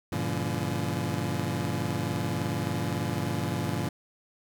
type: chord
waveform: 25% pulse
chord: G diminished seventh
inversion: none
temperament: just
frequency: 98 / 117.6 / 141.12 / 169.34 Hz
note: G2 / Bb2 / Db3 / Fb3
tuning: 0 / +16 / +31 / +47 cents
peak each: -30 dBFS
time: 0.12-3.89 s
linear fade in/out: 5 ms
effects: none